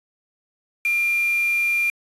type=tone with quantisation; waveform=sine; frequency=2390 Hz; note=D7; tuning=30 cents sharp; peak=-18 dBFS; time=0.85-1.9 s; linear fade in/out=2 ms; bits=5; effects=resampled to 32000 Hz